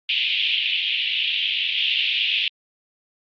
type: band-pass noise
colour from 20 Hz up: pink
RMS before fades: -22 dBFS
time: 0.09-2.48 s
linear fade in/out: 2 ms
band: 2600 to 3400 Hz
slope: 48 dB/octave
effects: Opus 48 kbps